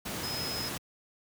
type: tone in noise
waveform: sine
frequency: 5110 Hz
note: D#8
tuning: 45 cents sharp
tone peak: -35 dBFS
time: 0.23-0.69 s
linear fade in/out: 10 ms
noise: pink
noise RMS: -36 dBFS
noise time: 0.05-0.78 s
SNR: -2 dB
effects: high-pass 80 Hz 12 dB/octave